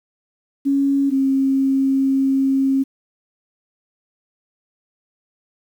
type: tone pair in turn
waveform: sine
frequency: 277.2 / 269.5 Hz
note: C#4 / C#4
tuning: 0 / -49 cents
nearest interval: unison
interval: 49 cents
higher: first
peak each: -14 dBFS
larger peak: neither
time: 0.65-1.11 / 1.11-2.84 s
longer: second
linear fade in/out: 20 ms
effects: 8-bit